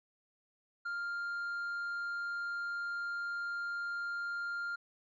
sine tone with tanh clipping, 1399 Hz, F6, 3 cents sharp, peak -36 dBFS, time 0.85-4.76 s, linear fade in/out 10 ms, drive 3 dB, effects none

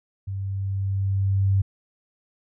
sine tone with level ramp, 97.5 Hz, G2, 9 cents flat, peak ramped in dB -27 to -16 dBFS, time 0.27-1.62 s, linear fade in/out 10 ms, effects none

